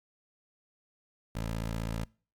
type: tone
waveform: 15% pulse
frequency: 55.7 Hz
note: A1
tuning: 22 cents sharp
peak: -26 dBFS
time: 1.35-2.05 s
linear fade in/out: 5 ms
effects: noise-tail reverb RT60 0.4 s tail -25 dB re dry + MP3 96 kbps